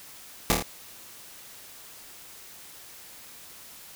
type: noise with echo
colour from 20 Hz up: pink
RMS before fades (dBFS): -20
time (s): 0.5-0.52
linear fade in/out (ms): 0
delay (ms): 26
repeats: 4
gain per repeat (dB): -3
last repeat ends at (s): 0.624
effects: white hiss -47 dBFS RMS until 3.95 s